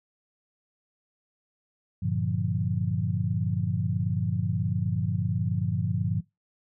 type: chord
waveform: sine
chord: G minor seventh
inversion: none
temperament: equal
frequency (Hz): 98 / 116.54 / 146.83 / 174.61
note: G2 / Bb2 / D3 / F3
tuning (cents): 0 / 0 / 0 / 0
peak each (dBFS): -29 / -30 / -31 / -30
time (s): 2.02-6.21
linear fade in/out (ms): 10
effects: noise-tail reverb RT60 0.2 s tail -22 dB re dry